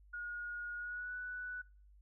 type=tone with pitch glide; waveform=sine; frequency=1440 to 1483.9 Hz; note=F#6 to F#6; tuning=-47 to +5 cents; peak=-40 dBFS; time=0.13-1.62 s; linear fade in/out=10 ms; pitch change=+52 cents; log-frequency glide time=0.76-1.15 s; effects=noise-tail reverb RT60 0.4 s tail -25 dB re dry + added 50 Hz sine -59 dBFS peak until 2.01 s